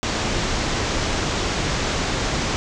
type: low-pass noise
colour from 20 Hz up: pink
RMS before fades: -23 dBFS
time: 0.03-2.56 s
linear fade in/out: 0 ms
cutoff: 7200 Hz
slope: 48 dB/octave
effects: none